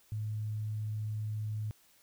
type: tone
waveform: sine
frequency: 107.3 Hz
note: A2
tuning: 43 cents flat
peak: -33 dBFS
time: 0.12-1.71 s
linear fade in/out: 0 ms
effects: white hiss -65 dBFS RMS until 2.02 s